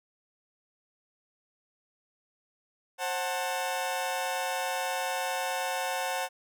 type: chord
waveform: sawtooth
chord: F# diminished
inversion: second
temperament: just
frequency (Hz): 532.8 / 740 / 888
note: C5 / F#5 / A5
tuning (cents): +31 / 0 / +16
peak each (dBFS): -31 / -29 / -31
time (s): 2.98-6.29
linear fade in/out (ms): 50
effects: none